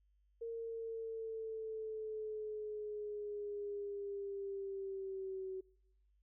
sine linear sweep, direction down, 460.9 to 376.7 Hz, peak -40 dBFS, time 0.41-5.61 s, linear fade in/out 10 ms, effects noise-tail reverb RT60 0.9 s tail -26 dB re dry + added 50 Hz sine -70 dBFS peak until 6.22 s

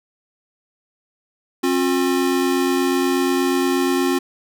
square tone pair together, 269.1 / 357.5 Hz, C4 / F4, +49 / +41 cents, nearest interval perfect fourth, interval 492 cents, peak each -20 dBFS, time 1.63-4.19 s, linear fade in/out 10 ms, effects none

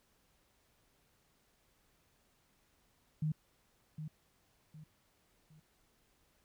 sine tone with echo, 154.4 Hz, D#3, 13 cents flat, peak -31 dBFS, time 3.22-3.32 s, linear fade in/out 5 ms, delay 760 ms, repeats 3, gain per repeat -9 dB, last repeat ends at 5.6 s, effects pink hiss -73 dBFS RMS until 6.44 s

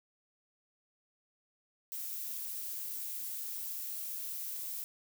violet noise, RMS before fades -40 dBFS, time 1.92-4.84 s, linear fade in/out 0 ms, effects none

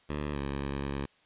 10% pulse tone with pitch glide, 73.7 to 69.56 Hz, D2 to C#2, +7 to +7 cents, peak -24 dBFS, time 0.09-1.06 s, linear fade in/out 10 ms, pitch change -100 cents, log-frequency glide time 0.32-0.38 s, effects white hiss -64 dBFS RMS until 1.25 s + resampled to 8000 Hz

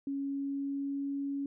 sine tone with pitch glide, 277.2 to 279.3 Hz, C#4 to C#4, 0 to +13 cents, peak -32 dBFS, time 0.07-1.46 s, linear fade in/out 2 ms, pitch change +13 cents, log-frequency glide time 0.22-1.14 s, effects none

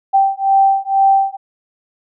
sine beating tone pair, 780 / 782.1 Hz, G5 / G5, -9 / -4 cents, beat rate 2.1 Hz, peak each -13 dBFS, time 0.13-1.37 s, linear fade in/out 20 ms, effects none

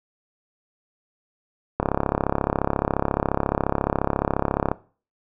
click train, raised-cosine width 1 ms, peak -6 dBFS, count 101, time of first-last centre 1.8-4.715 s, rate 34.3 Hz, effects noise-tail reverb RT60 0.4 s tail -19 dB re dry

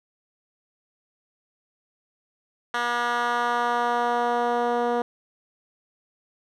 10% pulse tone with band-pass filter sweep, 240 Hz, B3, 49 cents flat, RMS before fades -24 dBFS, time 2.74-5.02 s, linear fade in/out 2 ms, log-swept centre 1700 to 480 Hz, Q 1.1, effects none

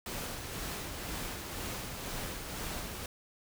pink noise with tremolo, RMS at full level -38 dBFS, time 0.06-3.06 s, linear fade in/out 2 ms, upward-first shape sine, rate 2 Hz, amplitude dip 35%, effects none

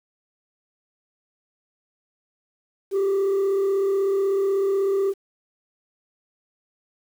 sine tone with frequency modulation, 392 Hz, G4, in tune, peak -16 dBFS, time 2.91-5.14 s, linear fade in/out 50 ms, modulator 36.2 Hz, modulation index 0.3, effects tanh soft clip ceiling -18 dBFS + 8-bit

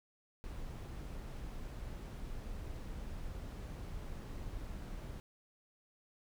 brown noise, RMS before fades -44 dBFS, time 0.44-5.2 s, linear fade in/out 0 ms, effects none

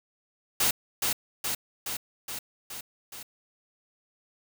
white noise with echo, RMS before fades -24 dBFS, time 0.6-0.71 s, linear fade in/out 5 ms, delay 420 ms, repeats 6, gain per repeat -3 dB, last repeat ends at 3.23 s, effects none

